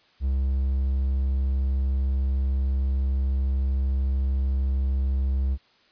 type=tone; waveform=triangle; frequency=66.7 Hz; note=C2; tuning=34 cents sharp; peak=-19 dBFS; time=0.2-5.58 s; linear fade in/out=50 ms; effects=white hiss -60 dBFS RMS until 5.91 s + resampled to 11025 Hz